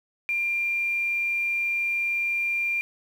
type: tone with quantisation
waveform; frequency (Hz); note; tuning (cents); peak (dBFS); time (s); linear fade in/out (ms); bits
sine; 2387; D7; +28; -23; 0.29-2.81; 0; 8
effects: none